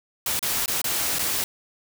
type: noise with dropouts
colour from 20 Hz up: white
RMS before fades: -25 dBFS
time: 0.26-1.44 s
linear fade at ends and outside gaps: 2 ms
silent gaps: 0.393-0.427 / 0.659-0.679 / 0.817-0.842 / 1.186-1.192 s
effects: none